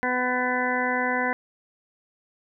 harmonic tone, 250.6 Hz, B3, 25 cents sharp, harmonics 1 / 2 / 3 / 4 / 6 / 7 / 8, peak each -30 / -30 / -30 / -30 / -30 / -30 / -30 dBFS, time 0.03-1.33 s, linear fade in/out 0 ms, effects none

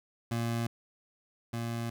25% pulse tone pair in turn, 116.5 / 116.5 Hz, A#2 / A#2, -1 / -1 cents, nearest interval unison, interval 0 cents, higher neither, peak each -26 / -29 dBFS, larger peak first, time 0.31-0.67 / 1.53-1.9 s, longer second, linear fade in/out 5 ms, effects none

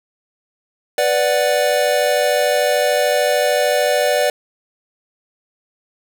square chord, B minor, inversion none, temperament equal, 493.9 / 587.3 / 740 Hz, B4 / D5 / F#5, 0 / 0 / 0 cents, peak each -20 / -17 / -22 dBFS, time 0.98-4.3 s, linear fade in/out 2 ms, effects none

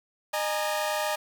sawtooth chord, D# suspended fourth, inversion none, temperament equal with one note detuned, 610.9 / 830.6 / 932.3 Hz, D#5 / G#5 / A#5, -32 / 0 / 0 cents, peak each -25 / -28 / -30 dBFS, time 0.33-1.16 s, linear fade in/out 10 ms, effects 8-bit

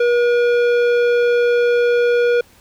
triangle tone with tanh clipping, 480.3 Hz, B4, 48 cents flat, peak -14 dBFS, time 0-2.41 s, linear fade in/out 5 ms, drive 17 dB, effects pink hiss -50 dBFS RMS until 2.6 s

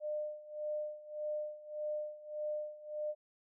sine tone with tremolo, 603 Hz, D5, 46 cents sharp, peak -34 dBFS, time 0-3.15 s, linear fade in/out 50 ms, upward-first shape sine, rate 1.7 Hz, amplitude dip 85%, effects none

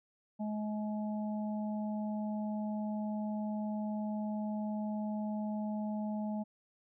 harmonic tone, 212.1 Hz, G#3, 37 cents sharp, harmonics 1 / 3 / 4, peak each -34 / -44 / -46 dBFS, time 0.39-6.44 s, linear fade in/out 20 ms, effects none

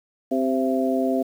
harmonic tone with a mistuned harmonic, 130.81 Hz, C3, in tune, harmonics 2 / 3 / 4 / 5, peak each -22 / -27 / -28 / -25 dBFS, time 0.31-1.23 s, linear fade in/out 10 ms, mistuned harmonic 5, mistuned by +40 cents, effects 8-bit

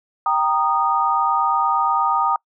sine chord, Eb major, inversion first, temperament equal with one note detuned, 784 / 932.3 / 1235.2 Hz, G5 / Bb5 / Eb6, 0 / 0 / -13 cents, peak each -22 / -20 / -19 dBFS, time 0.26-2.36 s, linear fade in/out 2 ms, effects noise-tail reverb RT60 0.1 s tail -26 dB re dry

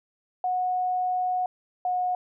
sine tone pair in turn, 732 / 726.9 Hz, F#5 / F#5, -19 / -31 cents, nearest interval unison, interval 12 cents, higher first, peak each -23 dBFS, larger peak neither, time 0.44-1.46 / 1.85-2.15 s, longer first, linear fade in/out 2 ms, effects none

